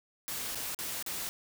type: noise with dropouts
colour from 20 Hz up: white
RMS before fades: -37 dBFS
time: 0.28-1.29 s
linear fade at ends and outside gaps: 0 ms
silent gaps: 0.548-0.555 / 0.747-0.789 / 1.026-1.063 s
effects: none